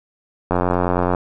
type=click train; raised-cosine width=1 ms; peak=-4 dBFS; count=58; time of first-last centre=0.51-1.148 s; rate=89.3 Hz; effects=none